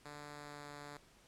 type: tone with pitch glide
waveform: 5% pulse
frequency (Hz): 146.83 to 145.48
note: D3 to D3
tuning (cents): 0 to -16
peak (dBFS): -37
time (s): 0.05-0.97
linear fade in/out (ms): 2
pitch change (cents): -16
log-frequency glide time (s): 0.32-0.72
effects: pink hiss -65 dBFS RMS until 1.27 s + low-pass 10000 Hz 12 dB/octave